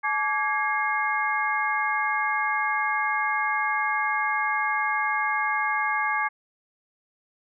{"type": "tone cluster", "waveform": "sine", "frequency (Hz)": [855, 1159, 1648, 2138], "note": ["A5", "D6", "G#6", "C7"], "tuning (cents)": [-50, -23, -14, 37], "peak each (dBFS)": -28, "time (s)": [0.03, 6.29], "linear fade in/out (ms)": 20, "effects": []}